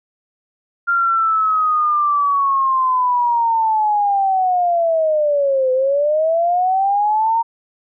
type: linear two-way sweep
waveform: sine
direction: down then up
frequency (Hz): 1396.9 to 509 to 927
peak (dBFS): -13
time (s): 0.87-7.43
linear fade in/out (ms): 20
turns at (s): 5.72
effects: none